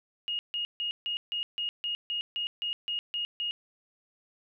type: tone bursts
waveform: sine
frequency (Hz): 2864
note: F7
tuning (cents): +43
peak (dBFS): -29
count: 13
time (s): 0.28-3.51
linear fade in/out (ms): 0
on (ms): 110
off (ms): 150
effects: none